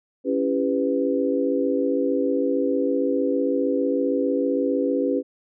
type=chord; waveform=sine; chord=C# half-diminished seventh; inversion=none; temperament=just; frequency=277.2 / 332.6 / 399.1 / 498.9 Hz; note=C#4 / E4 / G4 / B4; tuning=0 / +16 / +31 / +17 cents; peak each=-23 / -29 / -26 / -24 dBFS; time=0.24-5.23 s; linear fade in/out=50 ms; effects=none